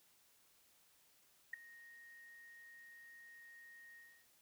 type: tone with ADSR envelope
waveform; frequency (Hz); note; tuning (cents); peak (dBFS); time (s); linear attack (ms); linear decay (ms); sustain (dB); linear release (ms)
sine; 1864.7; A#6; 0; -36; 1.53-4.27; 7; 6; -20; 300
effects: white hiss -71 dBFS RMS until 4.41 s